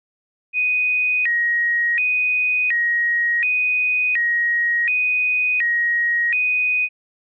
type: tone with vibrato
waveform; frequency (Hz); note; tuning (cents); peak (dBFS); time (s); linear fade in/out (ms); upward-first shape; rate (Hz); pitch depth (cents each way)
sine; 2169; C#7; -38; -16; 0.53-6.89; 50; square; 0.69; 240
effects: none